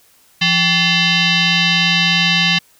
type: tone with frequency modulation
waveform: sine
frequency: 172.5 Hz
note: F3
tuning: 21 cents flat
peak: -11 dBFS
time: 0.41-2.59 s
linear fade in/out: 10 ms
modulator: 957 Hz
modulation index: 4.2
effects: white hiss -52 dBFS RMS until 2.79 s